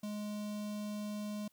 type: tone with notch filter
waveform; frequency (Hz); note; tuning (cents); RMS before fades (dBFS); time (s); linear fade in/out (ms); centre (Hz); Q
square; 209; G#3; +11; -40; 0.03-1.48; 5; 1700; 1.1
effects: white hiss -73 dBFS RMS until 1.52 s